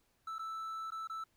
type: tone with dropouts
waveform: triangle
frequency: 1318.5 Hz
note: E6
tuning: in tune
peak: -37 dBFS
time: 0.27-1.24 s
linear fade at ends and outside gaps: 5 ms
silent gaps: 0.384-0.392 / 0.905-0.919 / 1.074-1.097 s
effects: pink hiss -75 dBFS RMS until 1.36 s